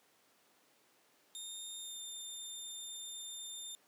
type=tone with pitch glide; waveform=20% pulse; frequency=3652 to 3608 Hz; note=A#7 to A7; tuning=-36 to +43 cents; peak=-38 dBFS; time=1.35-3.75 s; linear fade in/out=0 ms; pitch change=-21 cents; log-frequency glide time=1.79-1.99 s; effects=pink hiss -69 dBFS RMS until 3.87 s + high-pass 300 Hz 12 dB/octave